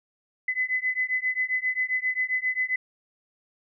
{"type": "beating tone pair", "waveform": "sine", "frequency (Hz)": [2014, 2021.5], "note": ["B6", "B6"], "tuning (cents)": [33, 40], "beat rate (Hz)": 7.5, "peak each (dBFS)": -27, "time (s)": [0.48, 2.76], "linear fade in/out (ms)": 5, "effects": []}